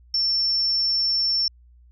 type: tone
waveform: sine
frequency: 5410 Hz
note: E8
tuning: 44 cents sharp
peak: -19 dBFS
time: 0.14-1.48 s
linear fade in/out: 2 ms
effects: added 60 Hz sine -49 dBFS peak until 1.91 s